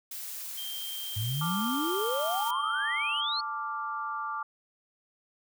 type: noise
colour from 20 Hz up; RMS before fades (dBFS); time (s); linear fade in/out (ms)
blue; -39; 0.11-2.51; 5
type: tone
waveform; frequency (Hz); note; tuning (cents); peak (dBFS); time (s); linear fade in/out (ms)
triangle; 3164; G7; +15; -36; 0.57-3.21; 10
type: exponential sweep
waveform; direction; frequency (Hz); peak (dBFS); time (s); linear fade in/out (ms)
sine; up; 100.1 to 4435; -29; 1.16-3.41; 10
type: chord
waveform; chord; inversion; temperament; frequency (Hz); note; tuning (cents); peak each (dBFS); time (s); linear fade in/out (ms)
sine; D minor; second; equal; 880 / 1174.7 / 1396.9; A5 / D6 / F6; 0 / 0 / 0; -38 / -33 / -39; 1.41-4.43; 5
effects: none